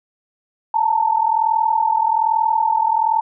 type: tone pair together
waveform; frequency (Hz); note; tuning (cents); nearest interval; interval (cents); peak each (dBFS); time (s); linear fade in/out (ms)
sine; 873.8 / 915; A5 / A#5; -12 / -32; minor second; 80; -17; 0.74-3.21; 5
effects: none